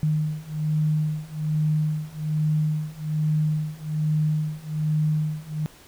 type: beating tone pair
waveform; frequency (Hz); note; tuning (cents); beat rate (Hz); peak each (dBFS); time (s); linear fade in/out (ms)
sine; 153 / 154.2; D#3 / D#3; -29 / -15; 1.2; -25 / -24; 0.03-5.66; 0
effects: pink hiss -50 dBFS RMS until 5.87 s